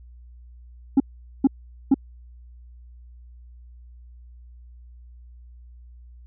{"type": "tone bursts", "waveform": "sine", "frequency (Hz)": 271.4, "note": "C#4", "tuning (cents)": -36, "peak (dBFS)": -9, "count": 3, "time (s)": [0.97, 1.943], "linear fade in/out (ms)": 5, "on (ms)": 31, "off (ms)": 440, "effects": ["tanh soft clip ceiling -11 dBFS", "added 60 Hz sine -43 dBFS peak until 6.26 s"]}